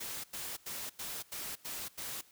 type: noise bursts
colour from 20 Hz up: white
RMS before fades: -41 dBFS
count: 7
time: 0-2.214 s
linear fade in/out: 10 ms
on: 240 ms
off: 89 ms
effects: white hiss -63 dBFS RMS until 2.31 s